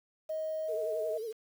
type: tone with pitch glide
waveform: sine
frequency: 628 to 632 Hz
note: D#5 to D#5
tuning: +16 to +27 cents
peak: -32 dBFS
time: 0.29-1.18 s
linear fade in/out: 10 ms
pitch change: +11 cents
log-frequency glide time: 0.64-0.69 s
type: tone with vibrato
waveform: sine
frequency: 450 Hz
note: A4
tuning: 39 cents sharp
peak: -35 dBFS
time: 0.68-1.33 s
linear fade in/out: 20 ms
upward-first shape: triangle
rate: 11 Hz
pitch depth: 110 cents each way
effects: 9-bit